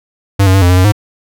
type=tone with pitch steps; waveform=square; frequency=98.6 / 94 / 97.2 / 88.4 / 90.9 / 92.2 / 104.6 Hz; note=G2 / F#2 / G2 / F2 / F#2 / F#2 / G#2; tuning=+11 / +28 / -14 / +22 / -30 / -6 / +13 cents; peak=-6 dBFS; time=0.39-0.922 s; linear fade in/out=10 ms; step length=76 ms; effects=none